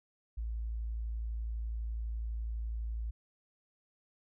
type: tone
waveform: sine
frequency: 56 Hz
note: A1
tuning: 31 cents sharp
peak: -34 dBFS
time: 0.37-3.11 s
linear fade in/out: 10 ms
effects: none